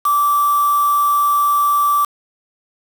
sine tone with quantisation, 1164 Hz, D6, 16 cents flat, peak -12 dBFS, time 0.05-2.05 s, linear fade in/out 5 ms, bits 4, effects none

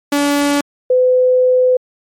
sawtooth / sine tone pair in turn, 286.9 / 506.3 Hz, D4 / B4, -40 / +43 cents, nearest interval minor seventh, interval 983 cents, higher second, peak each -8 dBFS, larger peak neither, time 0.12-0.61 / 0.9-1.77 s, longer second, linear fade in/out 5 ms, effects MP3 64 kbps

